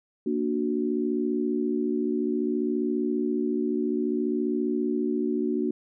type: chord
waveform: sine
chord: Bb augmented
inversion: none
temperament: equal with one note detuned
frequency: 233.1 / 293.7 / 368.3 Hz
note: Bb3 / D4 / F#4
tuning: 0 / 0 / -8 cents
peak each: -28 dBFS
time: 0.26-5.71 s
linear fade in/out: 5 ms
effects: none